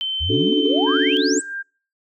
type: tone with pitch glide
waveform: sine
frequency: 3084 to 3111 Hz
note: G7 to G7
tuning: -29 to -14 cents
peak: -21 dBFS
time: 0.01-1.17 s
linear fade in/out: 0 ms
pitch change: +15 cents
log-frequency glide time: 0.87-1 s
type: exponential sweep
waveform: sine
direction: up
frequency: 68.1 to 8520 Hz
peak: -22 dBFS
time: 0.2-1.42 s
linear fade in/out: 20 ms
type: chord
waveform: sine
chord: D major seventh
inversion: third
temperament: equal with one note detuned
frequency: 277.2 / 293.7 / 370 / 437.7 Hz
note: C#4 / D4 / F#4 / A4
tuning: 0 / 0 / 0 / -9 cents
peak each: -23 / -20 / -22 / -22 dBFS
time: 0.29-1.4 s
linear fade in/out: 20 ms
type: tone with tremolo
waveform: sine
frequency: 1594 Hz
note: G6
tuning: 28 cents sharp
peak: -25 dBFS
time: 0.86-1.63 s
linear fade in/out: 20 ms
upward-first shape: sine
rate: 3.1 Hz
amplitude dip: 55%
effects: noise-tail reverb RT60 0.4 s tail -25 dB re dry + tanh soft clip ceiling -2 dBFS